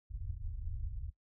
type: low-pass noise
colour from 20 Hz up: pink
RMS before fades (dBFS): -40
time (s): 0.1-1.11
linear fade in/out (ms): 20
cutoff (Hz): 110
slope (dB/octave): 48
effects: noise-tail reverb RT60 0.1 s tail -18 dB re dry